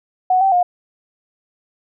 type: tone with pitch steps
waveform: sine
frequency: 740 / 774 / 714 Hz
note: F#5 / G5 / F5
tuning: 0 / -22 / +38 cents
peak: -11 dBFS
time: 0.3-0.63 s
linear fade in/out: 5 ms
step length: 110 ms
effects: none